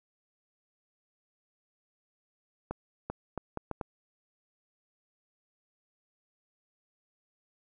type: accelerating click train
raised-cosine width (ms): 1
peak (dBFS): -20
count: 6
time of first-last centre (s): 2.71-3.812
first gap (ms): 390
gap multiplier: 0.71
effects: none